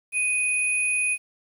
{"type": "tone pair together", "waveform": "sine", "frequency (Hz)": [2489, 9919], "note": ["D#7", "D#9"], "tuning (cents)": [0, -6], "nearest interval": "2 octaves", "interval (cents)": 2394, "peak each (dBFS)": [-22, -27], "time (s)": [0.12, 1.18], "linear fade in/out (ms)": 50, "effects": ["9-bit"]}